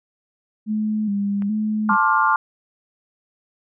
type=tone with vibrato; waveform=sine; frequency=207.7 Hz; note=G#3; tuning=in tune; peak=-19 dBFS; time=0.66-1.97 s; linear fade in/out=50 ms; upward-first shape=square; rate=1.2 Hz; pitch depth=55 cents each way
type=clicks; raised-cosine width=0.5 ms; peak=-25 dBFS; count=2; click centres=1.422 / 1.934 s
type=chord; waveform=sine; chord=D minor seventh; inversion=second; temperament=just; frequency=881 / 1057.2 / 1174.7 / 1409.6 Hz; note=A5 / C6 / D6 / F6; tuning=+2 / +18 / 0 / +16 cents; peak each=-20 dBFS; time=1.89-2.36 s; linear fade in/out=2 ms
effects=none